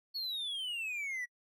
triangle exponential sweep, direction down, 4435 to 1919 Hz, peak -34 dBFS, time 0.14-1.26 s, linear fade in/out 20 ms, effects noise-tail reverb RT60 0.1 s tail -26 dB re dry

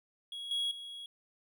triangle tone with level steps, 3322 Hz, G#7, in tune, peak -38 / -29 / -41 dBFS, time 0.32-1.06 s, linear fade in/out 2 ms, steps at 0.51 / 0.71 s, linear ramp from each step 2 ms, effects none

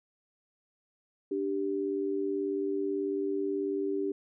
sine tone pair together, 293.7 / 392 Hz, D4 / G4, 0 / 0 cents, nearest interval perfect fourth, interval 500 cents, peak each -33 / -30 dBFS, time 1.31-4.12 s, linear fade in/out 5 ms, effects none

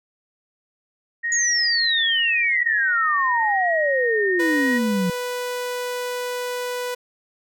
sine tone with vibrato, 1864.7 Hz, A#6, in tune, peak -21 dBFS, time 1.23-4.79 s, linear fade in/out 20 ms, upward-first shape triangle, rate 0.91 Hz, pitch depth 35 cents each way
sine exponential sweep, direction down, 6880 to 174.61 Hz, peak -19 dBFS, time 1.32-5.1 s, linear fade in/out 2 ms
sawtooth tone, 493.9 Hz, B4, in tune, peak -21 dBFS, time 4.39-6.95 s, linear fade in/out 10 ms
effects none

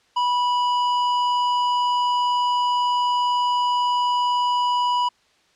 sine tone with tanh clipping, 981 Hz, B5, 12 cents flat, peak -20 dBFS, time 0.16-5.09 s, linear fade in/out 10 ms, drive 14 dB, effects white hiss -60 dBFS RMS until 5.55 s + low-pass 5000 Hz 12 dB/octave

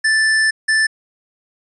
square tone pair in turn, 1760 / 1760 Hz, A6 / A6, 0 / 0 cents, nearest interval unison, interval 0 cents, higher neither, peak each -13 dBFS, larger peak neither, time 0.04-0.51 / 0.68-0.87 s, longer first, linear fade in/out 10 ms, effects resampled to 24000 Hz

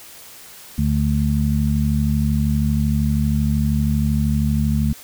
harmonic tone, 72.8 Hz, D2, 15 cents flat, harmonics 1 / 2 / 3, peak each -20 / -20 / -20 dBFS, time 0.78-4.93 s, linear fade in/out 5 ms, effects white hiss -41 dBFS RMS until 5.03 s

